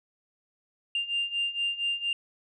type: beating tone pair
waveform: sine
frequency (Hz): 2793 / 2797.3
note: F7 / F7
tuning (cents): -1 / +2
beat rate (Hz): 4.3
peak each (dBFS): -31 / -28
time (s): 0.95-2.13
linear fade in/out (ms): 2
effects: tanh soft clip ceiling -21 dBFS